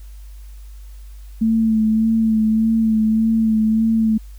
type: tone with vibrato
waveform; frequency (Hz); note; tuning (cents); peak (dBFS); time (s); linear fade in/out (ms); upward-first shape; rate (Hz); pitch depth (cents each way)
sine; 221.3; A3; +10; -13; 1.41-4.18; 10; sine; 1.7; 28
effects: added 50 Hz sine -34 dBFS peak until 4.38 s + white hiss -54 dBFS RMS until 4.38 s